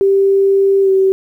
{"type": "tone with pitch glide", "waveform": "sine", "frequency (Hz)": [392, 383.5], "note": ["G4", "G4"], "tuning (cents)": [0, -38], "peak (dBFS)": -8, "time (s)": [0.01, 1.12], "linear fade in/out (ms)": 0, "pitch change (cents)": -38, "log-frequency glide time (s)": [0.82, 0.9], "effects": ["8-bit"]}